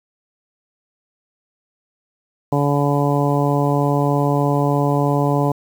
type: harmonic tone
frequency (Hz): 143.2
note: D3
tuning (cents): -43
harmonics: 1 / 2 / 3 / 4 / 5 / 6 / 7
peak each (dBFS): -18 / -21 / -23 / -24 / -25 / -26 / -26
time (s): 2.52-5.52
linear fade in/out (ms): 5
effects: 7-bit